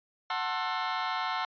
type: chord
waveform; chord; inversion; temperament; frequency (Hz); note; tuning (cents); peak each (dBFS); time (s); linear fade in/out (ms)
sawtooth; F# half-diminished seventh; none; just; 740 / 888 / 1065.6 / 1332; F#5 / A5 / C6 / E6; 0 / +16 / +31 / +18; -31; 0.3-1.45; 2
effects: resampled to 11025 Hz